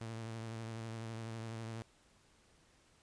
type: tone with vibrato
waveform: sawtooth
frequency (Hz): 113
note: A2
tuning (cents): +47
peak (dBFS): -38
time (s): 0.01-1.82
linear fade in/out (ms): 0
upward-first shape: triangle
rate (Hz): 12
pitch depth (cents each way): 42
effects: pink hiss -68 dBFS RMS until 3.02 s + resampled to 22050 Hz